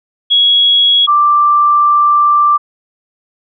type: tone pair in turn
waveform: sine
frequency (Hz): 3331 / 1177.7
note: G#7 / D6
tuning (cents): +4 / +4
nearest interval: octave + tritone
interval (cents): 1800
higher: first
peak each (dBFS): -6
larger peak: neither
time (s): 0.3-1.07 / 1.07-2.58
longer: second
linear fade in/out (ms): 20
effects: none